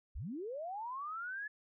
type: linear sweep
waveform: sine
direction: up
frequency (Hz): 35.02 to 1729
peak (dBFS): -39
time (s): 0.15-1.48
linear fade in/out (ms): 10
effects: none